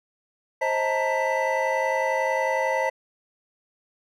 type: tone cluster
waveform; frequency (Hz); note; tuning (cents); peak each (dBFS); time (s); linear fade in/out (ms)
triangle; 528 / 628 / 883 / 934 / 1986; C5 / D#5 / A5 / A#5 / B6; +16 / +16 / +6 / +3 / +9; -24 / -27 / -26 / -28 / -27; 0.61-2.9; 10
effects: none